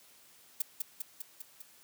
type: noise with echo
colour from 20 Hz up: violet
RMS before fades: -30 dBFS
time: 0.6-0.62 s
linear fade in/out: 5 ms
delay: 200 ms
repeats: 5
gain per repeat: -3 dB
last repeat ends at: 1.62 s
effects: white hiss -60 dBFS RMS until 1.83 s + high-pass 100 Hz 12 dB/octave